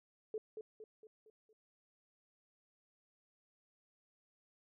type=tone with echo; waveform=sine; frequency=434 Hz; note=A4; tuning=24 cents flat; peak=-37 dBFS; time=0.34-0.38 s; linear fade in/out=2 ms; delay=230 ms; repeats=5; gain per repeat=-6 dB; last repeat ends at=1.53 s; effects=none